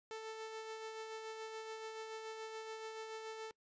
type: tone with tremolo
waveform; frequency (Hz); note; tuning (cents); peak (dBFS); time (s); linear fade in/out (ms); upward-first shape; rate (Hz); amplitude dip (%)
sawtooth; 441.6; A4; +6; -39; 0.11-3.51; 0; sine; 7; 35
effects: noise-tail reverb RT60 0.1 s tail -23 dB re dry + resampled to 16000 Hz